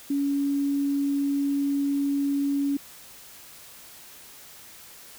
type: tone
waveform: sine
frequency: 281.3 Hz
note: C#4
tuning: 26 cents sharp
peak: -22 dBFS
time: 0.1-2.77 s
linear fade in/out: 5 ms
effects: white hiss -47 dBFS RMS until 5.18 s